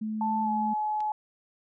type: tone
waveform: sine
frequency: 216.6 Hz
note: A3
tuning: 27 cents flat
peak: -29 dBFS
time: 0.01-0.74 s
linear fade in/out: 10 ms
type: tone with pitch glide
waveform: sine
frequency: 879 to 851.5 Hz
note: A5 to G#5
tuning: -2 to +43 cents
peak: -26 dBFS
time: 0.21-1.12 s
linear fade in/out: 2 ms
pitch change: -55 cents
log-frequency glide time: 0.43-0.49 s
type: click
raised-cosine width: 0.2 ms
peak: -30 dBFS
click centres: 1.005 s
effects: none